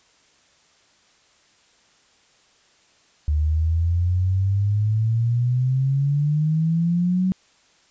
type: exponential sweep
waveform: sine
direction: up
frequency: 73.8 to 188.7 Hz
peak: -17 dBFS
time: 3.28-7.32 s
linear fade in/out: 0 ms
effects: white hiss -58 dBFS RMS until 7.9 s + resampled to 16000 Hz